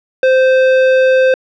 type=tone with tanh clipping; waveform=sine; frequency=520 Hz; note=C5; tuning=11 cents flat; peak=-9 dBFS; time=0.23-1.34 s; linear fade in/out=2 ms; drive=18 dB; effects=low-pass 3000 Hz 12 dB/octave

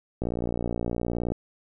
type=click train; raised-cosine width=2 ms; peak=-15 dBFS; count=66; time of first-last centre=0.22-1.32 s; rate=59.1 Hz; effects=none

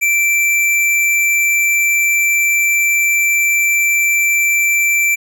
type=tone; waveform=square; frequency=2341 Hz; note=D7; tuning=6 cents flat; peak=-12 dBFS; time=0.01-5.16 s; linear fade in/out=20 ms; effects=none

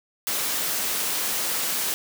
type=high-pass noise; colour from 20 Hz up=white; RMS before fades=-26 dBFS; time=0.27-1.94 s; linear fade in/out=0 ms; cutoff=180 Hz; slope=12 dB/octave; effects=none

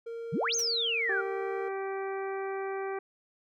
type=tone with pitch glide; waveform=triangle; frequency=462.3 to 458.8 Hz; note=A#4 to A#4; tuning=-14 to -28 cents; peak=-34 dBFS; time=0.06-1.69 s; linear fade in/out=10 ms; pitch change=-14 cents; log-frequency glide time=0.8-0.97 s
type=exponential two-way sweep; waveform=sine; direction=up then down; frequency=122.2 to 6645 to 1348 Hz; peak=-27 dBFS; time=0.32-1.22 s; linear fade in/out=20 ms; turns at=0.55 s
type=noise with exponential decay; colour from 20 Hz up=white; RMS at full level=-38 dBFS; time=0.59-0.68 s; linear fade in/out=0 ms; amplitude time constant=19 ms
type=harmonic tone; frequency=388.4 Hz; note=G4; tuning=16 cents flat; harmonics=1 / 2 / 3 / 4 / 5 / 6; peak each=-33 / -39 / -43 / -45 / -47 / -49 dBFS; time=1.09-2.99 s; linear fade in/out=5 ms
effects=none

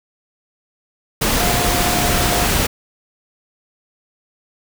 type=tone in noise; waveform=sine; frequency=708 Hz; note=F5; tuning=23 cents sharp; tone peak=-23 dBFS; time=1.4-2.47 s; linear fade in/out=10 ms; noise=pink; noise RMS=-17 dBFS; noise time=1.21-2.67 s; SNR=-9 dB; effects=none

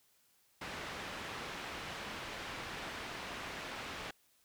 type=low-pass noise; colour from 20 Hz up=white; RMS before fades=-44 dBFS; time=0.61-4.11 s; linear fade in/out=5 ms; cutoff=2500 Hz; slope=12 dB/octave; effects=white hiss -71 dBFS RMS until 4.44 s

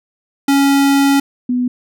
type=tone pair in turn; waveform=square / sine; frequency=278.1 / 247.8 Hz; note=C#4 / B3; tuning=+6 / +6 cents; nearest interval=major second; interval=200 cents; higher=first; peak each=-10 / -13 dBFS; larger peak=first; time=0.48-1.2 / 1.49-1.68 s; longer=first; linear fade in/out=5 ms; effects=none

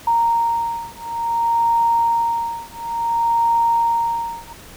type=beating tone pair; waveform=sine; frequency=928 / 928.57 Hz; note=A#5 / A#5; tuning=-8 / -7 cents; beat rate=0.57 Hz; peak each=-19 dBFS; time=0.07-4.53 s; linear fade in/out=5 ms; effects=pink hiss -41 dBFS RMS until 4.76 s

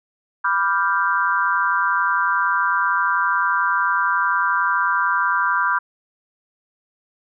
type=chord; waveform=sine; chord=G dominant seventh; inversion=first; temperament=equal; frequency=987.8 / 1174.7 / 1396.9 / 1568 Hz; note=B5 / D6 / F6 / G6; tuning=0 / 0 / 0 / 0 cents; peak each=-22 dBFS; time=0.44-5.79 s; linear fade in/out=10 ms; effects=none

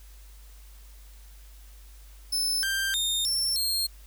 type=tone with pitch steps; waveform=sawtooth; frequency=5260 / 1578 / 3660 / 5410 / 4229 Hz; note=E8 / G6 / A#7 / E8 / C8; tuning=-5 / +11 / -32 / +44 / +18 cents; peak=-22 dBFS; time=2.32-3.87 s; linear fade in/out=10 ms; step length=310 ms; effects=added 50 Hz sine -46 dBFS peak until 4.06 s + white hiss -57 dBFS RMS until 4.06 s

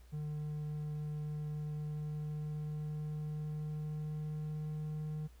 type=tone with pitch glide; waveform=triangle; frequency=150.6 to 153.14 Hz; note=D3 to D#3; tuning=+44 to -27 cents; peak=-35 dBFS; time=0.12-5.28 s; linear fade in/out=20 ms; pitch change=+29 cents; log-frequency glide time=1.51-5 s; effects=added 60 Hz sine -55 dBFS peak until 5.4 s + pink hiss -68 dBFS RMS until 5.4 s

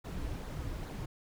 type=noise with flanger; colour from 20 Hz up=brown; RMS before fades=-39 dBFS; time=0.04-1.06 s; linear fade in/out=10 ms; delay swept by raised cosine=0.35 to 5.45 ms; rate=2.4 Hz; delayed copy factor=-0.5; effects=none

